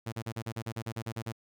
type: tone bursts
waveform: sawtooth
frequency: 114.3 Hz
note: A#2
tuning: 34 cents flat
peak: -30 dBFS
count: 13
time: 0.06-1.324 s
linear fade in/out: 10 ms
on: 64 ms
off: 36 ms
effects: none